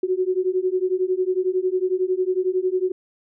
sine beating tone pair, 364.6 / 375.6 Hz, F#4 / F#4, -25 / +26 cents, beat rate 11 Hz, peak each -22 dBFS, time 0.03-2.92 s, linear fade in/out 5 ms, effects none

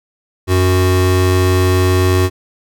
square tone pair together, 92.2 / 368.2 Hz, F#2 / F#4, -6 / -8 cents, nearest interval 2 octaves, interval 2398 cents, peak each -12 / -16 dBFS, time 0.47-2.3 s, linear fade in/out 50 ms, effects none

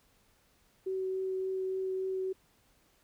sine tone with vibrato, 378 Hz, F#4, 37 cents sharp, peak -31 dBFS, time 0.86-2.33 s, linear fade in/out 10 ms, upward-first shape triangle, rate 3.5 Hz, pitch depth 9 cents each way, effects pink hiss -68 dBFS RMS until 3.03 s

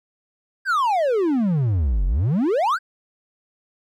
triangle exponential two-way sweep, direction down then up, 1640 to 42.39 to 1640 Hz, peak -15 dBFS, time 0.65-2.79 s, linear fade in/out 50 ms, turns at 2.06 s, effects none

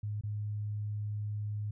sine tone with dropouts, 104.7 Hz, G#2, 15 cents sharp, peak -33 dBFS, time 0.03-1.71 s, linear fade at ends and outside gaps 5 ms, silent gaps 0.211-0.235 s, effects none

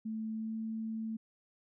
sine tone with pitch glide, 220 to 222 Hz, A3 to A3, 0 to +16 cents, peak -35 dBFS, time 0.05-1.17 s, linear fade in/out 10 ms, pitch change +16 cents, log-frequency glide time 0.33-0.56 s, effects none

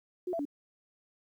sine tone with pitch steps, 362.3 / 668 / 287.5 Hz, F#4 / E5 / D4, -36 / +23 / -37 cents, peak -31 dBFS, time 0.27-0.453 s, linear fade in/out 5 ms, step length 61 ms, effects 11-bit

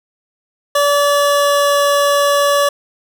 25% pulse tone with pitch glide, 575 to 571.4 Hz, D5 to D5, -37 to -48 cents, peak -7 dBFS, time 0.75-2.69 s, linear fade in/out 5 ms, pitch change -11 cents, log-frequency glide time 0.97-1.81 s, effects none

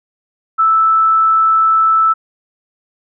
sine tone, 1316 Hz, E6, 3 cents flat, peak -8 dBFS, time 0.58-2.14 s, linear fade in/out 20 ms, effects none

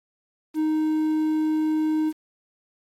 triangle tone with quantisation, 311.1 Hz, D#4, in tune, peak -18 dBFS, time 0.54-2.13 s, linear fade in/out 50 ms, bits 8, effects AAC 48 kbps

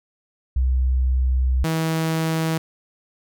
sine / sawtooth tone pair in turn, 64 / 161.27 Hz, C2 / E3, -38 / -38 cents, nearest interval octave + major third, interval 1600 cents, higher second, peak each -16 dBFS, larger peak neither, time 0.56-1.64 / 1.64-2.58 s, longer first, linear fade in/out 5 ms, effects none

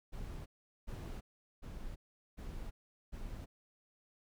brown noise bursts, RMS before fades -44 dBFS, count 5, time 0.12-3.46 s, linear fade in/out 20 ms, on 340 ms, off 410 ms, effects none

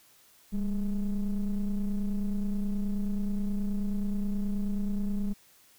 triangle ring-modulated tone, 107.5 Hz, A2, 40 cents flat, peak -21 dBFS, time 0.52-5.34 s, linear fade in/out 20 ms, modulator 92.8 Hz, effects tanh soft clip ceiling -17 dBFS + white hiss -60 dBFS RMS until 5.78 s

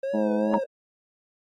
triangle tone with vibrato, 531 Hz, C5, 25 cents sharp, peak -24 dBFS, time 0.03-0.64 s, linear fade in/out 5 ms, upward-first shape triangle, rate 2.5 Hz, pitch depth 98 cents each way
harmonic tone, 106.3 Hz, G#2, 41 cents sharp, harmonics 2 / 3 / 4 / 5 / 6 / 7 / 8 / 9, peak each -25 / -30 / -36 / -37 / -34 / -40 / -41 / -40 dBFS, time 0.13-0.59 s, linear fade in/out 20 ms
sine tone with exponential decay, 938 Hz, A#5, 11 cents sharp, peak -17 dBFS, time 0.54-0.63 s, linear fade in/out 0 ms, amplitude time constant 19 ms
effects AAC 32 kbps

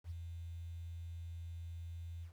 sine tone with ADSR envelope, 84.4 Hz, E2, 41 cents sharp, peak -39 dBFS, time 0.04-2.33 s, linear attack 67 ms, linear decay 18 ms, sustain -4 dB, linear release 100 ms, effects 11-bit

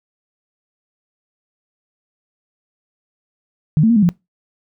sine tone with pitch steps, 153.4 / 223.1 / 234.4 / 208.8 / 174.7 Hz, D#3 / A3 / A#3 / G#3 / F3, -24 / +24 / +10 / +10 / +1 cents, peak -9 dBFS, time 3.77-4.09 s, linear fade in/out 0 ms, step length 64 ms, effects noise-tail reverb RT60 0.2 s tail -23 dB re dry

